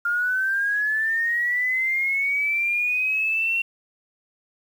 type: linear sweep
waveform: sine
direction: up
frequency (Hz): 1400 to 2739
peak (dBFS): -20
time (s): 0.05-3.62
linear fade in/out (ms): 5
effects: 8-bit